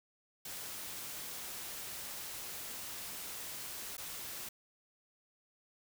white noise with dropouts, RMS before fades -44 dBFS, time 0.45-4.49 s, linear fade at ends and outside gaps 5 ms, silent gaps 3.969-3.979 s, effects none

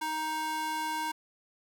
square tone with high-pass filter, 312.9 Hz, D#4, 10 cents sharp, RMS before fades -33 dBFS, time 0.01-1.12 s, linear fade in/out 10 ms, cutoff 760 Hz, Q 2.2, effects none

